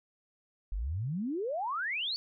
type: exponential sweep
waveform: sine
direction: up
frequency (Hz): 42.55 to 4614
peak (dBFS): -31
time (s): 0.72-2.16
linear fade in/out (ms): 0
effects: none